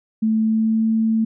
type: tone with pitch glide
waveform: sine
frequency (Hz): 220 to 222.6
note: A3 to A3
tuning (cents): 0 to +20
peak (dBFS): -15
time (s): 0.22-1.25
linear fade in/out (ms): 10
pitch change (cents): +20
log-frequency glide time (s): 0.42-0.87
effects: none